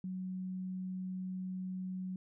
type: tone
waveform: sine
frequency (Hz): 185.6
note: F#3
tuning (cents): +6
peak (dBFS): -37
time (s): 0.04-2.16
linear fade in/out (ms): 2
effects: none